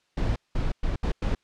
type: noise bursts at uneven times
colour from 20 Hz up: brown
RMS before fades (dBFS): -25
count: 5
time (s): 0.17-0.36 / 0.55-0.72 / 0.83-0.96 / 1.03-1.12 / 1.22-1.35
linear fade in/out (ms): 5
effects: white hiss -69 dBFS RMS until 1.43 s + low-pass 5000 Hz 12 dB/octave